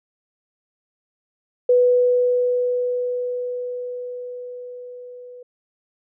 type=tone with level ramp; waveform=sine; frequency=493.9 Hz; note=B4; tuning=in tune; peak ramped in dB=-11 to -37 dBFS; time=1.69-5.43 s; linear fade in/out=5 ms; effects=none